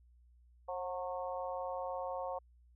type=harmonic tone with a mistuned harmonic; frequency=182.4 Hz; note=F#3; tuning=24 cents flat; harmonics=3 / 4 / 5 / 6; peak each=-40 / -42 / -44 / -46 dBFS; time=0.68-2.39 s; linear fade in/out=10 ms; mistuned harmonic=3; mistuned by=-32 cents; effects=added 60 Hz sine -61 dBFS peak until 2.75 s